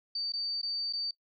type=tone with dropouts; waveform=sine; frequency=4604 Hz; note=D8; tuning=35 cents flat; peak=-31 dBFS; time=0.15-1.11 s; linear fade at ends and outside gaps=5 ms; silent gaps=0.322-0.335 / 0.616-0.629 / 0.927-0.933 s; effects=noise-tail reverb RT60 0.1 s tail -19 dB re dry